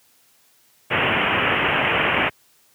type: low-pass noise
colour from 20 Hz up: white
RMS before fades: -20 dBFS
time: 0.9-2.3 s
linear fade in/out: 20 ms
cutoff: 3000 Hz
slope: 96 dB/octave
effects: white hiss -58 dBFS RMS until 2.74 s + high-pass 80 Hz 12 dB/octave